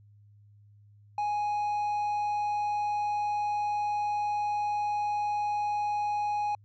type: tone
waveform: triangle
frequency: 831 Hz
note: G#5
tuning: 1 cent sharp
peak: -25 dBFS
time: 1.18-6.55 s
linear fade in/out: 2 ms
effects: added 103 Hz sine -54 dBFS peak until 6.64 s + resampled to 16000 Hz